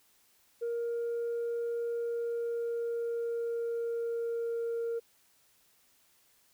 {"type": "tone with pitch glide", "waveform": "sine", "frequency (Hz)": [469.2, 464.1], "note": ["A#4", "A#4"], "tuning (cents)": [11, -8], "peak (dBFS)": -29, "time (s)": [0.61, 5], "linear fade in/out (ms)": 20, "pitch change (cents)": -19, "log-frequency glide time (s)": [1.9, 4.84], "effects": ["tanh soft clip ceiling -29 dBFS", "white hiss -67 dBFS RMS until 6.53 s"]}